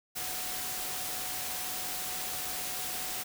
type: tone in noise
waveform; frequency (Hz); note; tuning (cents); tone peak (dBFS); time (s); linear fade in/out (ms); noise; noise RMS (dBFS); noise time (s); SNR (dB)
sine; 740; F#5; 0; -46; 0.15-3.24; 20; white; -36; 0.15-3.24; -13
effects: none